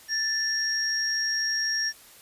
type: tone pair together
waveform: sine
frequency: 1760 / 5588 Hz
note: A6 / F8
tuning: 0 / 0 cents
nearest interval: octave + minor sixth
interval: 2000 cents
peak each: -28 / -26 dBFS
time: 0.08-1.93 s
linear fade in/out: 50 ms
effects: white hiss -51 dBFS RMS until 2.21 s + resampled to 32000 Hz